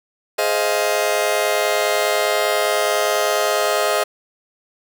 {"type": "chord", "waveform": "sawtooth", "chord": "F minor seventh", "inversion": "first", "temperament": "just", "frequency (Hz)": [419.1, 523.8, 628.6, 698.5], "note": ["Ab4", "C5", "Eb5", "F5"], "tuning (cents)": [16, 2, 18, 0], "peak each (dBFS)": [-19, -20, -16, -20], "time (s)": [0.38, 4.04], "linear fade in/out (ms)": 10, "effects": []}